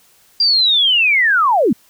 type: linear sweep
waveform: sine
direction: down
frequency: 4807 to 184.7 Hz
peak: -10 dBFS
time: 0.4-1.73 s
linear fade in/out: 5 ms
effects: white hiss -52 dBFS RMS until 1.89 s